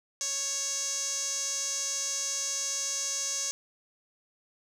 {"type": "tone with band-pass filter", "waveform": "sawtooth", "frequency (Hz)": 554.4, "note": "C#5", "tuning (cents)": 0, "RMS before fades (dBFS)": -32, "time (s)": [0.21, 3.51], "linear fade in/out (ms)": 0, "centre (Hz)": 6400, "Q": 6.7, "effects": []}